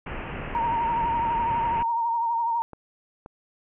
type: low-pass noise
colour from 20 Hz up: pink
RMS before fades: -34 dBFS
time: 0.06-1.83 s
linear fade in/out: 5 ms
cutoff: 2900 Hz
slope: 96 dB/octave
type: tone with vibrato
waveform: sine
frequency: 929 Hz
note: A#5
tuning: 6 cents flat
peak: -22 dBFS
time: 0.55-2.62 s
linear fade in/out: 0 ms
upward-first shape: triangle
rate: 12 Hz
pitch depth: 48 cents each way
type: clicks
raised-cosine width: 1 ms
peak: -26 dBFS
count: 2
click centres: 2.733 / 3.261 s
effects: none